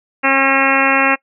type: harmonic tone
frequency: 270.8 Hz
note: C#4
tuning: 40 cents flat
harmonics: 1 / 2 / 3 / 4 / 5 / 6 / 7 / 8 / 9 / 10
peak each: -20 / -20 / -20 / -20 / -20 / -20 / -20 / -20 / -20 / -20 dBFS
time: 0.23-1.16 s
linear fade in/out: 20 ms
effects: noise-tail reverb RT60 0.1 s tail -23 dB re dry